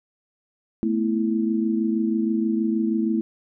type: chord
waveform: sine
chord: A suspended second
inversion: none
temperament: equal with one note detuned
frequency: 220.6 / 246.9 / 329.6 Hz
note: A3 / B3 / E4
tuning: +5 / 0 / 0 cents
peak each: -22 / -28 / -24 dBFS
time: 0.83-3.21 s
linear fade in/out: 0 ms
effects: none